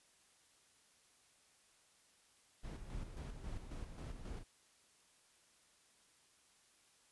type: noise with tremolo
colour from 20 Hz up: brown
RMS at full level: -45 dBFS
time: 2.63-4.44 s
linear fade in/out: 20 ms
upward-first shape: square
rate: 3.7 Hz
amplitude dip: 50%
effects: white hiss -70 dBFS RMS until 7.11 s + resampled to 24000 Hz